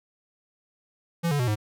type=tone with pitch steps; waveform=square; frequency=169 / 144.6 / 123.72 / 105.85 Hz; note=E3 / D3 / B2 / G#2; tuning=+43 / -27 / +3 / +33 cents; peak=-23 dBFS; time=1.23-1.558 s; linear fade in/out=20 ms; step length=82 ms; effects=none